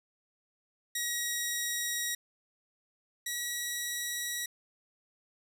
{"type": "tone pair in turn", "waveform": "10% pulse", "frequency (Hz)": [1903, 1924], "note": ["A#6", "B6"], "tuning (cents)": [35, -46], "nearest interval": "unison", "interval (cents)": 19, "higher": "second", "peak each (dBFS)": [-22, -24], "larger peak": "first", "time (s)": [[0.95, 2.15], [3.26, 4.46]], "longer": "neither", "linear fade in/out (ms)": 5, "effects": []}